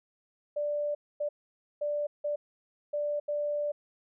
sine tone bursts at uneven times, 588 Hz, D5, 2 cents sharp, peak -28 dBFS, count 6, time 0.56-0.95 / 1.2-1.29 / 1.81-2.07 / 2.24-2.36 / 2.93-3.2 / 3.28-3.72 s, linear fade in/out 10 ms, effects none

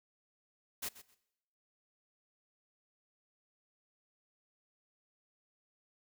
white noise with echo, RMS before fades -39 dBFS, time 0.82-0.89 s, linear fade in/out 10 ms, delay 130 ms, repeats 2, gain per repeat -15 dB, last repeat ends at 1.15 s, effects noise-tail reverb RT60 0.9 s tail -22 dB re dry

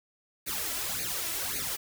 white noise with flanger, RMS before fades -33 dBFS, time 0.46-1.77 s, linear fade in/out 20 ms, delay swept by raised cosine 0.46 to 3.06 ms, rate 1.8 Hz, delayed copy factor +0.85, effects none

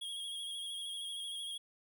square tone with vibrato, 3289 Hz, G#7, 18 cents flat, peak -40 dBFS, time 0.01-1.58 s, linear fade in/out 10 ms, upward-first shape square, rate 13 Hz, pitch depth 27 cents each way, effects none

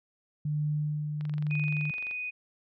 sine tone with tremolo, 149.9 Hz, D3, 36 cents sharp, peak -26 dBFS, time 0.45-1.91 s, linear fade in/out 5 ms, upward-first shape sine, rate 1.1 Hz, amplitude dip 40%
click train, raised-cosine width 0.3 ms, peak -31 dBFS, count 22, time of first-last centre 1.21-2.111 s, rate 23.3 Hz
sine tone, 2489 Hz, D#7, in tune, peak -32 dBFS, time 1.5-2.31 s, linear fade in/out 20 ms
effects none

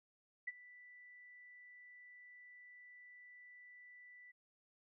sine tone with ADSR envelope, 1975.5 Hz, B6, in tune, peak -37 dBFS, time 0.47-4.32 s, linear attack 10 ms, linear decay 31 ms, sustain -19 dB, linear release 16 ms, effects none

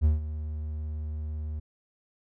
triangle tone with ADSR envelope, 76.5 Hz, D#2, 29 cents flat, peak -15 dBFS, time 0.01-1.6 s, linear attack 38 ms, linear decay 150 ms, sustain -14 dB, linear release 12 ms, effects none

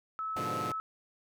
sine tone, 1300 Hz, E6, 24 cents flat, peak -33 dBFS, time 0.19-0.8 s, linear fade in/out 0 ms
10% pulse chord, G# diminished seventh, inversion none, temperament equal, 103.83 / 123.47 / 146.83 / 174.61 Hz, G#2 / B2 / D3 / F3, 0 / 0 / 0 / 0 cents, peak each -33 dBFS, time 0.36-0.72 s, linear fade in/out 5 ms
effects none

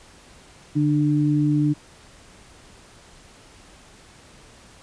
sine tone pair together, 146.83 / 298.1 Hz, D3 / D4, 0 / +26 cents, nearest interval octave, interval 1226 cents, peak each -20 / -19 dBFS, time 0.75-1.74 s, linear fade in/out 20 ms, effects pink hiss -49 dBFS RMS until 4.82 s + resampled to 22050 Hz

